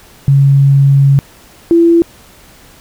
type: tone pair in turn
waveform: sine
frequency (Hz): 138.59 / 337.1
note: C#3 / E4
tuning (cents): 0 / +39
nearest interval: octave + minor third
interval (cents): 1539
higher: second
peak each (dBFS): -4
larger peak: neither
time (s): 0.28-1.19 / 1.71-2.02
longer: first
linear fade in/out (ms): 0
effects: pink hiss -41 dBFS RMS until 2.8 s